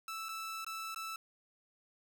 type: tone with dropouts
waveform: sawtooth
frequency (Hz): 1318.5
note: E6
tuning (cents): 0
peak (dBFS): -36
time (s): 0.08-1.16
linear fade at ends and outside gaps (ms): 2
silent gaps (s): 0.286-0.29 / 0.646-0.665 / 0.946-0.96
effects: none